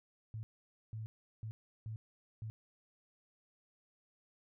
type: tone bursts at uneven times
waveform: sine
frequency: 110 Hz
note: A2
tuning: in tune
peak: -40 dBFS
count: 5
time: 0.34-0.43 / 0.93-1.06 / 1.43-1.51 / 1.86-1.96 / 2.42-2.5 s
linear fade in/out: 0 ms
effects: none